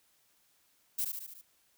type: noise with echo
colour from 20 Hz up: violet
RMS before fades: -32 dBFS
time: 0.98-1.05 s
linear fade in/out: 10 ms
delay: 73 ms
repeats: 5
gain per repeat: -4 dB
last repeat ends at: 1.415 s
effects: white hiss -70 dBFS RMS until 1.77 s